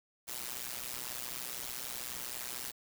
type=noise with amplitude modulation; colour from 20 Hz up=white; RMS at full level=-37 dBFS; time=0.27-2.72 s; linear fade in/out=20 ms; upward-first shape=sine; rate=124 Hz; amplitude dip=95%; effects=none